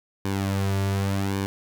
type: tone with flanger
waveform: sawtooth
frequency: 98 Hz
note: G2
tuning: in tune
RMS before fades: -25 dBFS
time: 0.25-1.46 s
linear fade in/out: 0 ms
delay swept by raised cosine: 1.5 to 3.9 ms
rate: 0.88 Hz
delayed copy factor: -0.65
effects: none